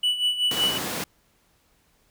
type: tone with tremolo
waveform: triangle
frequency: 2960 Hz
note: F#7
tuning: in tune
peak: -17 dBFS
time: 0.03-0.78 s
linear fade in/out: 5 ms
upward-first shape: sine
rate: 5.3 Hz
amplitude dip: 70%
type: high-pass noise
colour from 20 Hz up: pink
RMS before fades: -30 dBFS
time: 0.51-1.04 s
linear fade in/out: 2 ms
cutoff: 170 Hz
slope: 12 dB/octave
effects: pink hiss -64 dBFS RMS until 2.1 s